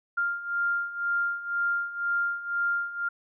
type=beating tone pair; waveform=sine; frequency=1396.9 / 1398.9 Hz; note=F6 / F6; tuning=0 / +2 cents; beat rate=2 Hz; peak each=-31 / -27 dBFS; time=0.17-3.09 s; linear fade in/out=10 ms; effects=none